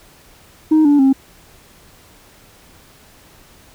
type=tone with pitch steps; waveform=sine; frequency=312 / 289.4 / 268.5 Hz; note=D#4 / D4 / C4; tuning=+5 / -25 / +45 cents; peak=-6 dBFS; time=0.71-1.13 s; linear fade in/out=10 ms; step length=140 ms; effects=tanh soft clip ceiling -7 dBFS + pink hiss -47 dBFS RMS until 3.74 s